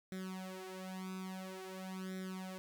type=tone with flanger; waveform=sawtooth; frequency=187.6 Hz; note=F#3; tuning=24 cents sharp; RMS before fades=-45 dBFS; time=0.12-2.58 s; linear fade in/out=0 ms; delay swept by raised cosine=0.53 to 4.53 ms; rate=0.49 Hz; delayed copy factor=+0.9; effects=none